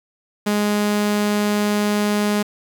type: tone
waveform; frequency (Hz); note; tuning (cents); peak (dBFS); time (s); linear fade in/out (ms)
sawtooth; 207.7; G#3; 0; -13; 0.46-2.43; 10
effects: 7-bit